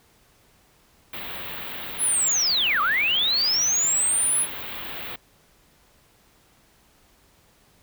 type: band-stop noise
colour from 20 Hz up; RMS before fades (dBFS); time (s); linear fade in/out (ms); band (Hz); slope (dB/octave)
white; -34; 1.13-5.16; 5; 3800 to 16000; 48
type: linear two-way sweep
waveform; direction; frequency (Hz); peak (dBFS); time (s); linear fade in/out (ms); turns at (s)
sine; down then up; 10690 to 1125 to 10690; -19; 1.98-4.47; 50; 2.81
effects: pink hiss -59 dBFS RMS until 7.82 s